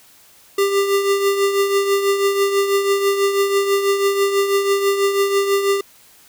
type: tone with tremolo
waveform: square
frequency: 397.1 Hz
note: G4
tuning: 22 cents sharp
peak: -13 dBFS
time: 0.58-5.81 s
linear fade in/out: 5 ms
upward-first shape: triangle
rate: 6.1 Hz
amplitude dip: 60%
effects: white hiss -49 dBFS RMS until 6.28 s